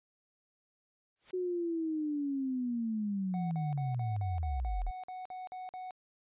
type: noise with exponential growth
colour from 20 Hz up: white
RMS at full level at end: -47 dBFS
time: 1.16-1.31 s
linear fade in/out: 2 ms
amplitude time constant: 31 ms
type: linear sweep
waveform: sine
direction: down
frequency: 370 to 34.65 Hz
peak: -31 dBFS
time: 1.33-4.91 s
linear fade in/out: 10 ms
type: tone bursts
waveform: triangle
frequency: 740 Hz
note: F#5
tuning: in tune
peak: -38 dBFS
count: 12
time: 3.34-5.908 s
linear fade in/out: 0 ms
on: 170 ms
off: 48 ms
effects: resampled to 8000 Hz